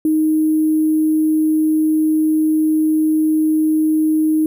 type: tone with sample-and-hold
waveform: sine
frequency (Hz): 311.5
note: D#4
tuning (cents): +2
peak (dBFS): -12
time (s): 0.05-4.46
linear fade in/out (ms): 2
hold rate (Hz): 11025
effects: none